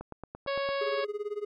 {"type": "click train", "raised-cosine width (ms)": 1, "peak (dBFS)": -26, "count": 7, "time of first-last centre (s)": [0.01, 0.69], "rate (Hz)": 8.83}
{"type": "harmonic tone", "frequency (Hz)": 554.4, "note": "C#5", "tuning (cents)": 0, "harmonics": [1, 2, 3, 4, 5, 6, 7, 8, 9], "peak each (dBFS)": [-30, -36, -40, -42, -44, -46, -47, -48, -49], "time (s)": [0.47, 1.05], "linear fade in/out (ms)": 10}
{"type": "tone with tremolo", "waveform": "triangle", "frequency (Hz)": 415.3, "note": "G#4", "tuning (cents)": 0, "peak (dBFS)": -27, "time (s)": [0.81, 1.45], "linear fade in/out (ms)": 5, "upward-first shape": "sine", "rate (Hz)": 18, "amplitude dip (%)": 90}
{"effects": []}